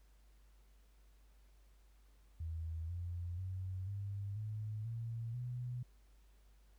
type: tone with pitch steps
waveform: sine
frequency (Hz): 81.3 / 87.14 / 93.39 / 100.09 / 107.28 / 114.98 / 123.23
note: E2 / F2 / F#2 / G2 / A2 / A#2 / B2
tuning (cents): -23 / -3 / +17 / +37 / -43 / -23 / -3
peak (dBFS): -39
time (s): 2.4-5.83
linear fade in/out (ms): 5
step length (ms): 490
effects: added 50 Hz sine -62 dBFS peak until 6.78 s + pink hiss -75 dBFS RMS until 6.78 s